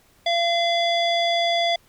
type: tone with low-pass filter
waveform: square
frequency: 684 Hz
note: F5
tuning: 36 cents flat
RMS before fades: -21 dBFS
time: 0.26-1.76 s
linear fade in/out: 5 ms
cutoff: 3900 Hz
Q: 4.6
effects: pink hiss -58 dBFS RMS until 1.88 s